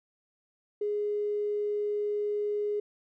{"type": "tone with tanh clipping", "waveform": "triangle", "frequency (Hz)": 415.3, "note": "G#4", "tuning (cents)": 0, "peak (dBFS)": -27, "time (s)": [0.81, 2.8], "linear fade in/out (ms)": 5, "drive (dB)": 3, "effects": []}